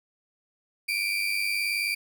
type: tone pair together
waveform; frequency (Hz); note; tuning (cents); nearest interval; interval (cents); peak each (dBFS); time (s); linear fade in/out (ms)
35% pulse; 2304 / 2403; D7 / D7; -34 / +39; minor second; 73; -27 / -26; 0.88-1.95; 10
effects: none